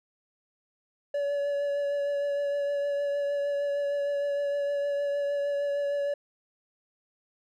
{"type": "tone with vibrato", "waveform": "triangle", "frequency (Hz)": 570, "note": "C#5", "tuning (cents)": 48, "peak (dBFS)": -24, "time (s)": [1.14, 6.14], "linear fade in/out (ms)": 5, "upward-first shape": "triangle", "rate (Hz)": 6.5, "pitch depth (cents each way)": 19, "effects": []}